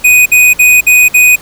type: tone bursts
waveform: square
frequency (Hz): 2489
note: D#7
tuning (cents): 0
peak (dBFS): -3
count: 5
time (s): 0.04-1.36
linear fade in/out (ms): 10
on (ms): 220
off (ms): 55
effects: pink hiss -33 dBFS RMS until 1.41 s